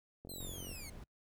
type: click train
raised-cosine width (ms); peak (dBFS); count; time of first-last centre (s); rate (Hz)
2; -36; 22; 0.25-0.715; 45.2
type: linear sweep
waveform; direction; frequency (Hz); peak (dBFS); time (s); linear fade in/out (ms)
10% pulse; down; 4186 to 2102; -39; 0.29-0.9; 5
type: noise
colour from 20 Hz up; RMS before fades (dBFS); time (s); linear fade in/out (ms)
brown; -49; 0.4-1.04; 5
effects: noise-tail reverb RT60 0.1 s tail -26 dB re dry